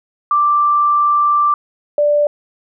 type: tone pair in turn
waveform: sine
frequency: 1176 / 588 Hz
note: D6 / D5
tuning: +2 / +2 cents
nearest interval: octave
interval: 1200 cents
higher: first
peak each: -10 dBFS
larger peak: neither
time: 0.31-1.54 / 1.98-2.27 s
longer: first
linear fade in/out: 2 ms
effects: none